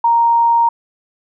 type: tone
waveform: sine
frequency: 932.3 Hz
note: A#5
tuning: in tune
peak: -9 dBFS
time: 0.04-0.69 s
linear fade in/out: 5 ms
effects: none